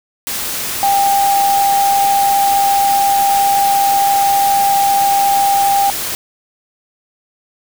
sine tone in noise, 796 Hz, G5, 26 cents sharp, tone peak -10 dBFS, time 0.83-5.9 s, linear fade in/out 0 ms, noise white, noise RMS -21 dBFS, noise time 0.27-6.15 s, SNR +8 dB, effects none

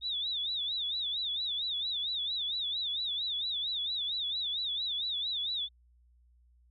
sine tone with vibrato, 3657 Hz, A#7, 34 cents flat, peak -31 dBFS, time 0.01-5.69 s, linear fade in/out 50 ms, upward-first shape sine, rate 4.4 Hz, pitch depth 140 cents each way, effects added 60 Hz sine -61 dBFS peak until 6.7 s

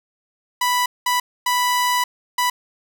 sawtooth tone bursts at uneven times, 987.8 Hz, B5, in tune, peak -13 dBFS, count 4, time 0.61-0.86 / 1.06-1.2 / 1.46-2.04 / 2.38-2.5 s, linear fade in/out 5 ms, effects none

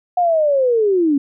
sine linear sweep, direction down, 726 to 269.9 Hz, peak -12 dBFS, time 0.17-1.18 s, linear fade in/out 5 ms, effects none

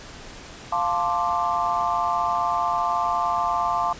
sine chord, D minor seventh, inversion first, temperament equal, 698.5 / 880 / 1046.5 / 1174.7 Hz, F5 / A5 / C6 / D6, 0 / 0 / 0 / 0 cents, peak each -26 dBFS, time 0.72-3.93 s, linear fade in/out 5 ms, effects pink hiss -41 dBFS RMS until 3.99 s + resampled to 16000 Hz

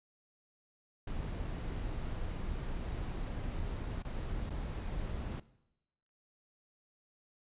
brown noise with dropouts, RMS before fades -38 dBFS, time 1.07-5.4 s, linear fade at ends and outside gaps 5 ms, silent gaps 4.024-4.048 / 4.496-4.503 s, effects noise-tail reverb RT60 0.9 s tail -19 dB re dry + resampled to 8000 Hz

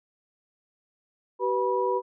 sine tone cluster, 382.9 / 493 / 974 Hz, G4 / B4 / B5, -41 / -3 / -24 cents, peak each -27 dBFS, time 1.39-2.02 s, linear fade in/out 50 ms, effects none

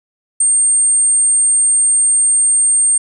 sine tone, 8660 Hz, C#9, 41 cents flat, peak -9 dBFS, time 0.4-2.98 s, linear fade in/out 5 ms, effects none

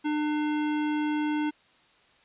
square tone, 300 Hz, D4, 37 cents sharp, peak -26 dBFS, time 0.04-1.51 s, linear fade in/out 20 ms, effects white hiss -61 dBFS RMS until 2.24 s + resampled to 8000 Hz

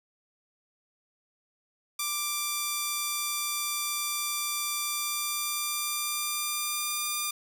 5% pulse tone with pitch glide, 1179 to 1198.2 Hz, D6 to D6, +6 to +34 cents, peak -17 dBFS, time 1.99-7.31 s, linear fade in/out 5 ms, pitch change +28 cents, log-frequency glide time 4.8-7.03 s, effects none

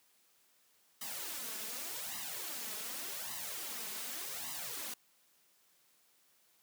white noise with flanger, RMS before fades -42 dBFS, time 1.01-4.94 s, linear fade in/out 5 ms, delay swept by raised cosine 1 to 4.7 ms, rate 0.86 Hz, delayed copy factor +0.75, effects white hiss -70 dBFS RMS until 6.62 s + high-pass 150 Hz 12 dB/octave

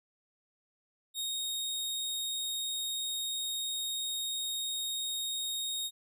sawtooth tone, 3729 Hz, A#7, in tune, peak -30 dBFS, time 1.14-5.91 s, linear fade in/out 50 ms, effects none

